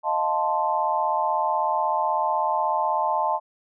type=chord; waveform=sine; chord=F dominant seventh; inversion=third; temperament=equal; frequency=622.3 / 698.5 / 880 / 1046.5 Hz; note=Eb5 / F5 / A5 / C6; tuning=0 / 0 / 0 / 0 cents; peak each=-28 / -29 / -23 / -27 dBFS; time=0.03-3.4 s; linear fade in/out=50 ms; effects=none